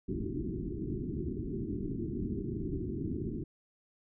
white low-pass noise, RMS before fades -36 dBFS, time 0.08-3.44 s, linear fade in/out 10 ms, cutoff 390 Hz, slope 96 dB/octave, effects none

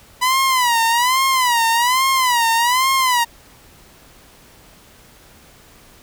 sawtooth tone with vibrato, 987.8 Hz, B5, in tune, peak -10 dBFS, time 0.21-3.25 s, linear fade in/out 20 ms, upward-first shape sine, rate 1.2 Hz, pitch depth 140 cents each way, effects pink hiss -47 dBFS RMS until 6.02 s

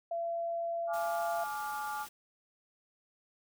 sine tone with pitch glide, 677 to 682.9 Hz, E5 to F5, +46 to -39 cents, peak -32 dBFS, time 0.11-1.44 s, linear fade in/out 5 ms, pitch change +15 cents, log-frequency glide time 0.78-1.19 s
sine chord, D diminished, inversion second, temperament just, 845.8 / 1174.7 / 1409.6 Hz, Ab5 / D6 / F6, +31 / 0 / +16 cents, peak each -37 / -41 / -42 dBFS, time 0.87-2.07 s, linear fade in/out 50 ms
white noise, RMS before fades -49 dBFS, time 0.93-2.09 s, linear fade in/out 10 ms
effects none

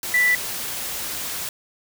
sine tone in noise, 1975.5 Hz, B6, in tune, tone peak -15 dBFS, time 0.14-0.35 s, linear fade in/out 2 ms, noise white, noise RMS -29 dBFS, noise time 0.03-1.49 s, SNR +11 dB, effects none

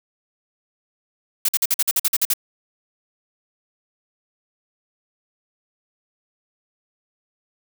blue noise bursts, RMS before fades -18 dBFS, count 11, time 1.45-2.337 s, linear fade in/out 5 ms, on 37 ms, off 48 ms, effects none

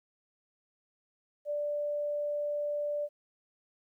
sine tone, 587.3 Hz, D5, in tune, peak -30 dBFS, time 1.45-3.09 s, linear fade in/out 50 ms, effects 12-bit

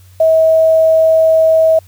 sine tone with quantisation, 643 Hz, E5, 43 cents flat, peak -6 dBFS, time 0.2-1.79 s, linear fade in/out 5 ms, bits 6, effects added 92 Hz sine -39 dBFS peak until 1.87 s + white hiss -50 dBFS RMS until 1.87 s

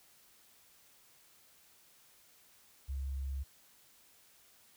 sine tone, 67.8 Hz, C#2, 38 cents flat, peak -35 dBFS, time 2.88-3.44 s, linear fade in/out 20 ms, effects white hiss -64 dBFS RMS until 4.76 s

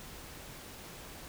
silence, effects pink hiss -48 dBFS RMS until 1.28 s

